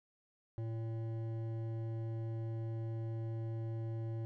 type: tone with hard clipping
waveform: sine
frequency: 113.1 Hz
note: A2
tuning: 48 cents sharp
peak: -39 dBFS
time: 0.58-4.25 s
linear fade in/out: 0 ms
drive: 11 dB
effects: none